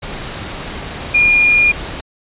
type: tone in noise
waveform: sine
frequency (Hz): 2423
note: D#7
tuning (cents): -47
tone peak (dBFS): -8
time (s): 1.14-1.72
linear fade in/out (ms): 10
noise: pink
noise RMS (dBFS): -26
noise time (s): 0.02-2.01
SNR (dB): +15
effects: resampled to 8000 Hz